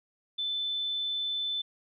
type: tone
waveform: sine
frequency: 3520 Hz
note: A7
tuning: in tune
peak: -29 dBFS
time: 0.38-1.62 s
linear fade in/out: 10 ms
effects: none